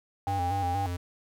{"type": "tone with vibrato", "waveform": "square", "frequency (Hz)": 92.8, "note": "F#2", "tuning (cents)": 6, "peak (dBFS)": -31, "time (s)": [0.27, 0.97], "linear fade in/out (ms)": 10, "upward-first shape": "square", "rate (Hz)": 4.2, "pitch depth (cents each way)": 84}
{"type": "tone", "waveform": "sine", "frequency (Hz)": 799, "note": "G5", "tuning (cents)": 33, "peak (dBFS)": -28, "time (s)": [0.27, 0.86], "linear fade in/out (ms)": 0}
{"effects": []}